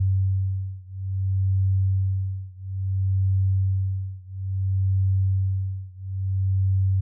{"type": "beating tone pair", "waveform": "sine", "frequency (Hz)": [95.4, 95.99], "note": ["G2", "G2"], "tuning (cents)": [-47, -36], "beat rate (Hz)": 0.59, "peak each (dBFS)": [-23, -24], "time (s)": [0, 7.01], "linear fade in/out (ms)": 10, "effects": []}